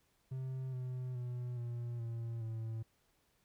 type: tone with pitch steps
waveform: triangle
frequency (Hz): 130.81 / 126.87 / 123.04 / 119.33 / 115.73 / 112.24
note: C3 / B2 / B2 / A#2 / A#2 / A2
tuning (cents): 0 / +47 / -6 / +41 / -12 / +35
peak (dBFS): -36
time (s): 0.31-2.83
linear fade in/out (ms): 10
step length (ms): 420
effects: pink hiss -75 dBFS RMS until 3.44 s